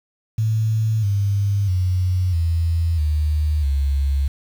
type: tone with pitch steps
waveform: sine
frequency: 110 / 100.29 / 91.44 / 83.36 / 76.01 / 69.3 Hz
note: A2 / G2 / F#2 / E2 / D#2 / C#2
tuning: 0 / +40 / -20 / +20 / -40 / 0 cents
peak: -16 dBFS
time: 0.38-4.28 s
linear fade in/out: 5 ms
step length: 650 ms
effects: 7-bit